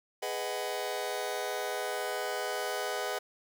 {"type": "chord", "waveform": "sawtooth", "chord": "G# minor seventh", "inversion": "none", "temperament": "just", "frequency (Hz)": [415.3, 498.4, 623, 747.5], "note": ["G#4", "B4", "D#5", "F#5"], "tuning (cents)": [0, 16, 2, 17], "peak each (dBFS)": -34, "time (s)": [0.22, 3.19], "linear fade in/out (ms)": 10, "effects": []}